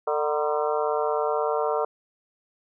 harmonic tone with a mistuned harmonic, 149.9 Hz, D3, 36 cents sharp, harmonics 3 / 4 / 5 / 6 / 7 / 8 / 9, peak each -26 / -28 / -30 / -32 / -33 / -34 / -35 dBFS, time 0.07-1.85 s, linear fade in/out 5 ms, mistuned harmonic 6, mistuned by +100 cents, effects none

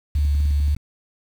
sine tone with vibrato, 72.4 Hz, D2, 24 cents flat, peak -16 dBFS, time 0.15-0.75 s, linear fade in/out 5 ms, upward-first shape square, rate 4.2 Hz, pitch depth 11 cents each way
clicks, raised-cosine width 5 ms, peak -24 dBFS, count 9, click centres 0.186 / 0.251 / 0.35 / 0.404 / 0.455 / 0.508 / 0.602 / 0.681 / 0.766 s
effects 7-bit

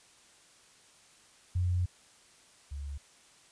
sine tone pair in turn, 89.5 / 71.04 Hz, F2 / C#2, +43 / +43 cents, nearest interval major third, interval 400 cents, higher first, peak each -26 / -36 dBFS, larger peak first, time 1.55-1.86 / 2.71-2.98 s, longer first, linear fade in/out 10 ms, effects white hiss -60 dBFS RMS until 3.51 s + resampled to 22050 Hz

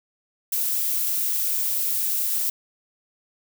violet noise, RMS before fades -24 dBFS, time 0.52-2.5 s, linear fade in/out 5 ms, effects none

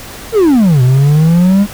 triangle exponential two-way sweep, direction down then up, 478.2 to 123.47 to 207.8 Hz, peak -3 dBFS, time 0.32-1.67 s, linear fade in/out 50 ms, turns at 0.82 s, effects pink hiss -29 dBFS RMS until 1.73 s

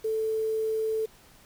sine tone with quantisation, 440 Hz, A4, in tune, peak -25 dBFS, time 0.04-1.06 s, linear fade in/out 10 ms, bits 8, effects pink hiss -56 dBFS RMS until 1.45 s

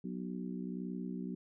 harmonic tone with a mistuned harmonic, 61.6 Hz, B1, 4 cents flat, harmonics 3 / 4 / 5 / 6, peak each -40 / -42 / -47 / -49 dBFS, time 0.04-1.35 s, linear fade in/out 5 ms, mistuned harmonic 6, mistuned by +31 cents, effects none

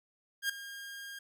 sawtooth tone with ADSR envelope, 1616 Hz, G#6, 48 cents flat, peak -24 dBFS, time 0.42-1.19 s, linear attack 74 ms, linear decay 4 ms, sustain -15 dB, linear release 6 ms, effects none

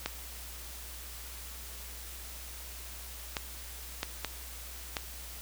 clicks, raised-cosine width 0.2 ms, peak -14 dBFS, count 5, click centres 0.06 / 3.368 / 4.031 / 4.247 / 4.968 s, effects added 60 Hz sine -46 dBFS peak until 5.41 s + white hiss -46 dBFS RMS until 5.41 s

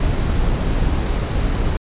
brown noise, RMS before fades -18 dBFS, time 0-1.77 s, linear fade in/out 5 ms, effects resampled to 8000 Hz

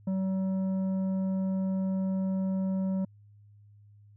sine tone with tanh clipping, 190 Hz, F#3, 46 cents sharp, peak -28 dBFS, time 0.07-3.05 s, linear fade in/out 5 ms, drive 8 dB, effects added 103 Hz sine -53 dBFS peak until 4.16 s

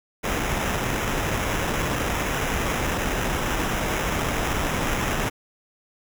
pink noise with sample-and-hold, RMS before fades -25 dBFS, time 0.23-5.3 s, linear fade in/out 20 ms, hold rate 4410 Hz, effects none

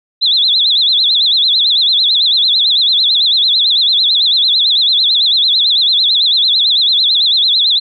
sine tone with vibrato, 3729 Hz, A#7, in tune, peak -8 dBFS, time 0.21-7.8 s, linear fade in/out 20 ms, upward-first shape sine, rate 9 Hz, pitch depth 190 cents each way, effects none

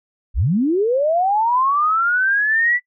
sine linear sweep, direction up, 35 to 1981 Hz, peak -14 dBFS, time 0.34-2.8 s, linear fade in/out 50 ms, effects noise-tail reverb RT60 0.1 s tail -21 dB re dry

